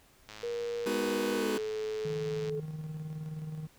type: click train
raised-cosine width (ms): 0.2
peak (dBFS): -28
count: 237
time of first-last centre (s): 0.29-2.496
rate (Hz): 107
type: tone with pitch glide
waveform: sine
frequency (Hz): 474.1 to 432.2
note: A#4 to A4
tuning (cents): +29 to -31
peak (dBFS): -32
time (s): 0.43-2.6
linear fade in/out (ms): 5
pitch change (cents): -160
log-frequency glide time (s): 1.33-1.55
type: chord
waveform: sawtooth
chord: G# minor seventh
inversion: none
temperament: just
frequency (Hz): 207.7 / 249.2 / 311.5 / 373.8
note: G#3 / B3 / D#4 / F#4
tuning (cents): 0 / +16 / +2 / +18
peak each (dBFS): -32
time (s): 0.86-1.58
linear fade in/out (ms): 5
type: tone with tremolo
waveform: triangle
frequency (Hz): 155.5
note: D#3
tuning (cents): -1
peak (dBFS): -33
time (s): 2.05-3.67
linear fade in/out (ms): 2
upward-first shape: square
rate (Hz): 19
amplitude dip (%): 40
effects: pink hiss -62 dBFS RMS until 3.78 s